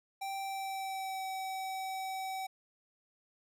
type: tone with pitch glide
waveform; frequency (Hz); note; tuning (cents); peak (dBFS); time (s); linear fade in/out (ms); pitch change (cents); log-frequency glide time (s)
square; 781 to 763.2; G5 to G5; -7 to -47; -37; 0.21-2.47; 10; -40; 0.39-1.25
effects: none